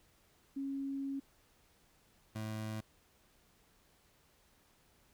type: tone pair in turn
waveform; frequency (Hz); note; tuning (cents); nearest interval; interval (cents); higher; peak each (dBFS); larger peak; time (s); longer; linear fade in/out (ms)
sine / 25% pulse; 274.3 / 108.86; C#4 / A2; -18 / -18; octave + major third; 1600; first; -36 / -35; second; 0.56-1.2 / 2.35-2.81; first; 10
effects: pink hiss -69 dBFS RMS until 5.13 s